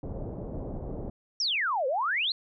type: low-pass noise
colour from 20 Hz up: pink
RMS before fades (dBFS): -36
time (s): 0.03-1.1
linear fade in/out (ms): 2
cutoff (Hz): 660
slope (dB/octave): 24
type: exponential two-way sweep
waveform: sine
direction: down then up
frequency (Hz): 5810 to 493.9 to 4324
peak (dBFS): -25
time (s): 1.4-2.32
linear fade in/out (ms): 2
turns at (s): 1.87
effects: none